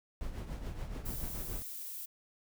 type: noise with tremolo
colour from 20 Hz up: brown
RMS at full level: -37 dBFS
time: 0.21-1.62 s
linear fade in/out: 0 ms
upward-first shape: triangle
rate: 7 Hz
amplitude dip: 65%
type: noise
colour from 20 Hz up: violet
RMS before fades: -43 dBFS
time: 1.05-2.06 s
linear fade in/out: 10 ms
effects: none